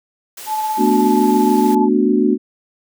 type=high-pass noise; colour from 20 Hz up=white; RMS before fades=-33 dBFS; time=0.37-1.75 s; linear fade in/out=5 ms; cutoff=280 Hz; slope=12 dB/octave
type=tone with tremolo; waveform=sine; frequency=865 Hz; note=A5; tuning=30 cents flat; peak=-16 dBFS; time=0.46-1.89 s; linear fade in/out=50 ms; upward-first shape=sine; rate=17 Hz; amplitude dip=30%
type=chord; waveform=sine; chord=B minor seventh; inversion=third; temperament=equal; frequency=220 / 246.9 / 293.7 / 370 Hz; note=A3 / B3 / D4 / F#4; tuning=0 / 0 / 0 / 0 cents; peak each=-17 dBFS; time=0.77-2.38 s; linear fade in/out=50 ms
effects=none